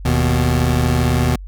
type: tone pair together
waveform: 25% pulse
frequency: 77.78 / 123.47 Hz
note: D#2 / B2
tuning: 0 / 0 cents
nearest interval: minor sixth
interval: 800 cents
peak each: -13 / -13 dBFS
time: 0.05-1.36 s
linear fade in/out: 5 ms
effects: added 47 Hz sine -29 dBFS peak until 1.47 s